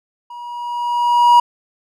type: tone with level ramp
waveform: triangle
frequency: 960 Hz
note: B5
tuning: 49 cents flat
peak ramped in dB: -29 to -3 dBFS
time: 0.3-1.4 s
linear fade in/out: 5 ms
effects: none